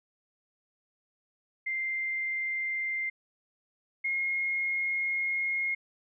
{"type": "tone pair in turn", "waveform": "sine", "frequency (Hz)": [2093, 2149], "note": ["C7", "C7"], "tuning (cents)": [0, 46], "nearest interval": "unison", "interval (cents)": 46, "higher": "second", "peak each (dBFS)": [-29, -27], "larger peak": "second", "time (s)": [[1.66, 3.1], [4.04, 5.75]], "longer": "second", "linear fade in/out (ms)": 10, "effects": []}